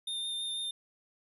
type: tone with vibrato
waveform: square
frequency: 3625 Hz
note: A#7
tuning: 49 cents flat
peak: -34 dBFS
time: 0.07-0.71 s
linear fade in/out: 5 ms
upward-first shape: triangle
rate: 6.1 Hz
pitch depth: 14 cents each way
effects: resampled to 32000 Hz